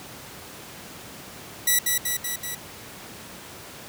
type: tone with echo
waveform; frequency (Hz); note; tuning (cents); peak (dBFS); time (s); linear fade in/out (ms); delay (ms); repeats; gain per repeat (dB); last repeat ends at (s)
5% pulse; 1954; B6; -19; -7; 1.67-1.79; 5; 190; 4; -3; 2.55
effects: pink hiss -41 dBFS RMS until 3.88 s + high-pass 100 Hz 12 dB/octave